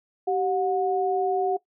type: tone pair together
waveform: sine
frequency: 385.7 / 727.2 Hz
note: G4 / F#5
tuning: -28 / -30 cents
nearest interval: major seventh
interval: 1098 cents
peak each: -24 dBFS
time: 0.27-1.57 s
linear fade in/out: 10 ms
effects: noise-tail reverb RT60 0.1 s tail -18 dB re dry